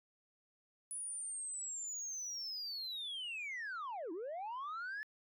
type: linear two-way sweep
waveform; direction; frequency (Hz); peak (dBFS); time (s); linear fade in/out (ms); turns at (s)
sine; down then up; 9956 to 307.4 to 1752; -38; 0.91-5.03; 0; 4.12
effects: tanh soft clip ceiling -39 dBFS